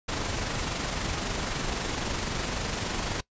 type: noise with amplitude modulation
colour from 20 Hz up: pink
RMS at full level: -29 dBFS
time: 0.08-3.21 s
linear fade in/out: 10 ms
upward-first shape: sine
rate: 23.8 Hz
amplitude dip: 35%
effects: noise-tail reverb RT60 0.1 s tail -21 dB re dry + resampled to 16000 Hz